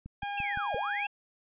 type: click train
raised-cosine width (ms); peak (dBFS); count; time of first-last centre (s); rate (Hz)
5; -30; 5; 0.06-0.745; 5.84
type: tone with pitch glide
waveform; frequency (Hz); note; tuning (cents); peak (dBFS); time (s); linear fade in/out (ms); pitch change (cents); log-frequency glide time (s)
sawtooth; 811 to 815.7; G#5 to G#5; -41 to -31; -29; 0.22-1.07; 5; +10; 0.47-0.66
type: linear two-way sweep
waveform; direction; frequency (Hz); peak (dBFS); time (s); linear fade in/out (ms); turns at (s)
sine; down then up; 2772 to 440 to 2772; -32; 0.37-1.07; 10; 0.76
effects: resampled to 8000 Hz